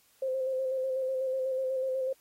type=tone with vibrato; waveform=sine; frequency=523.3 Hz; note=C5; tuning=in tune; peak=-28 dBFS; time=0.22-2.13 s; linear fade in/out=5 ms; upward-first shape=square; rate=8.1 Hz; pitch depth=23 cents each way; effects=white hiss -65 dBFS RMS until 2.2 s + AAC 48 kbps